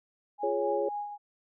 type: tone with tremolo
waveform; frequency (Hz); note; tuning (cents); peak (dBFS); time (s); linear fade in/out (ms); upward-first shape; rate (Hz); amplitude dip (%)
sine; 825; G#5; -12; -31; 0.38-1.18; 50; sine; 3.8; 55
type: chord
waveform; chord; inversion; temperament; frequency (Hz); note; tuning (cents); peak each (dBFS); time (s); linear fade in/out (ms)
sine; Db major; first; just; 346.5 / 415.8 / 554.4; F4 / Ab4 / Db5; -14 / +2 / 0; -35 / -30 / -30; 0.43-0.89; 5
effects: none